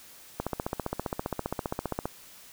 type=click train; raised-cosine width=1 ms; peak=-15 dBFS; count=26; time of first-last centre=0.4-2.056 s; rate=15.1 Hz; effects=white hiss -51 dBFS RMS until 2.52 s